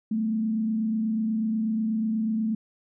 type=tone with frequency modulation; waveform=sine; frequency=220 Hz; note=A3; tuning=in tune; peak=-23 dBFS; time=0.11-2.55 s; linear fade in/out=5 ms; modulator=28.2 Hz; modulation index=0.4; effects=none